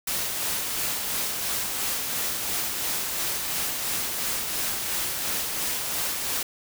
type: noise with tremolo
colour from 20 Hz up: white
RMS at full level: -27 dBFS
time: 0.07-6.43 s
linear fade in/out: 5 ms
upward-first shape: sine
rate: 2.9 Hz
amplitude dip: 30%
effects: none